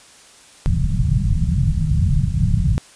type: low-pass noise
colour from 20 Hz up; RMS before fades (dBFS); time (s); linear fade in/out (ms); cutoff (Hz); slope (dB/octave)
white; -17; 0.66-2.78; 0; 170; 48
effects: white hiss -46 dBFS RMS until 2.95 s + resampled to 22050 Hz